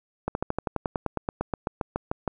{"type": "slowing click train", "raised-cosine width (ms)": 1, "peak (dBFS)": -12, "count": 19, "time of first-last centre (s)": [0.28, 2.277], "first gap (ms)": 71, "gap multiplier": 1.05, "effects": []}